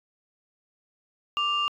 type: tone pair together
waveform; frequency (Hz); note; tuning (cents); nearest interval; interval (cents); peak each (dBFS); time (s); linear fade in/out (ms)
sine; 1177.3 / 2800; D6 / F7; +4 / +4; octave + minor third; 1500; -25; 1.37-1.68; 0
effects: tanh soft clip ceiling -17 dBFS